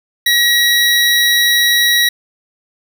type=tone pair together; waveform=square; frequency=1907 / 3878 Hz; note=A#6 / B7; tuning=+39 / -32 cents; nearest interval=octave; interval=1229 cents; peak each=-13 dBFS; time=0.26-2.09 s; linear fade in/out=5 ms; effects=none